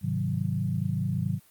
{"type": "chord", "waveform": "sine", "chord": "Ab dominant seventh", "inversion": "none", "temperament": "equal", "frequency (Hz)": [103.83, 130.81, 155.56, 185], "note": ["Ab2", "C3", "Eb3", "Gb3"], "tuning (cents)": [0, 0, 0, 0], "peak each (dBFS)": -31, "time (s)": [0.01, 1.4], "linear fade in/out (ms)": 50, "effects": ["white hiss -59 dBFS RMS until 1.5 s", "Opus 32 kbps"]}